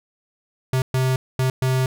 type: tone bursts at uneven times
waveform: square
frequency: 130 Hz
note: C3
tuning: 11 cents flat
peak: -18 dBFS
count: 4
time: 0.73-0.82 / 0.94-1.16 / 1.39-1.5 / 1.62-1.86 s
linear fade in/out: 2 ms
effects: none